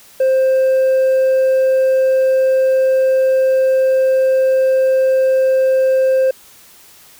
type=tone with hard clipping; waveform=sine; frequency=525 Hz; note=C5; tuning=6 cents sharp; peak=-11 dBFS; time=0.2-6.31 s; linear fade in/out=5 ms; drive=2 dB; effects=white hiss -44 dBFS RMS until 7.19 s